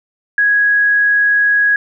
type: tone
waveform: sine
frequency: 1661.2 Hz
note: G#6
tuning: in tune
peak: -9 dBFS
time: 0.38-1.76 s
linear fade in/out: 2 ms
effects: none